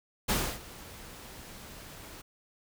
pink noise with ADSR envelope, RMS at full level -27 dBFS, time 0.28-2.22 s, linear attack 15 ms, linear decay 290 ms, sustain -20 dB, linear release 12 ms, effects none

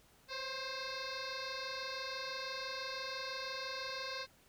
sine tone with frequency modulation, 1568 Hz, G6, in tune, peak -38 dBFS, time 0.28-4.27 s, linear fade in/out 50 ms, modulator 527 Hz, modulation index 6.4, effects tanh soft clip ceiling -34 dBFS + pink hiss -66 dBFS RMS until 4.48 s

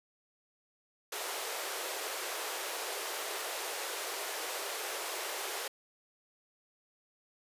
pink high-pass noise, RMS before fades -38 dBFS, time 1.12-5.68 s, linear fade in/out 5 ms, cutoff 380 Hz, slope 48 dB/octave, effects resampled to 32000 Hz

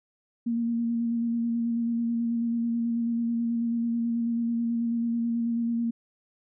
sine tone with vibrato, 233.1 Hz, A#3, in tune, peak -24 dBFS, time 0.46-5.91 s, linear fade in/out 10 ms, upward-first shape square, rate 9.2 Hz, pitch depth 15 cents each way, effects none

